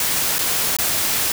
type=noise with dropouts; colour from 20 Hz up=white; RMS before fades=-20 dBFS; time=0-1.32 s; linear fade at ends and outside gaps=2 ms; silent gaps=0.384-0.39 / 0.767-0.786 s; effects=none